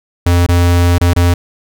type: tone with dropouts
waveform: square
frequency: 87.31 Hz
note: F2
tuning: in tune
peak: -8 dBFS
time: 0.26-1.34 s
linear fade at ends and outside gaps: 5 ms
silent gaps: 0.465-0.487 / 0.983-1.011 / 1.135-1.162 s
effects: none